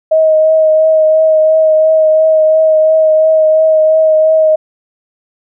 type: tone with vibrato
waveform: sine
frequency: 630 Hz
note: D#5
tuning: 21 cents sharp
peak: -5 dBFS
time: 0.11-4.56 s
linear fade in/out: 10 ms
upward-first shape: triangle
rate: 2.9 Hz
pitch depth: 20 cents each way
effects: none